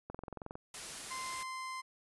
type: click train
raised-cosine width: 1 ms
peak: -29 dBFS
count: 11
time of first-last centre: 0.1-0.555 s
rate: 22 Hz
type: noise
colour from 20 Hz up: white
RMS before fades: -44 dBFS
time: 0.74-1.43 s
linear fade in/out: 2 ms
type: tone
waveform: 30% pulse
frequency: 1040 Hz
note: C6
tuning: 11 cents flat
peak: -37 dBFS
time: 1.1-1.82 s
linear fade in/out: 20 ms
effects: resampled to 24000 Hz